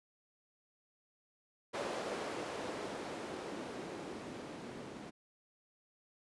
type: noise with low-pass filter sweep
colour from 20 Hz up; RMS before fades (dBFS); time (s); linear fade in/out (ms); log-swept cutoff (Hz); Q
violet; -43; 1.73-5.11; 20; 490 to 250; 1.3
effects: resampled to 24000 Hz